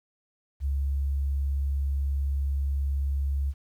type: tone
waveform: sine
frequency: 69.3 Hz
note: C#2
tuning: in tune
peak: -24 dBFS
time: 0.6-3.54 s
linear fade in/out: 50 ms
effects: 10-bit